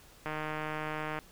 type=click train; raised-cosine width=0.5 ms; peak=-21 dBFS; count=144; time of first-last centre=0.26-1.189 s; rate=154 Hz; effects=pink hiss -57 dBFS RMS until 1.31 s